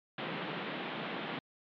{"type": "band-pass noise", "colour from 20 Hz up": "pink", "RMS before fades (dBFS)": -39, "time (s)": [0.18, 1.39], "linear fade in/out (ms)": 2, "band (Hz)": [150, 3600], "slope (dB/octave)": 48, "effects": ["MP3 96 kbps"]}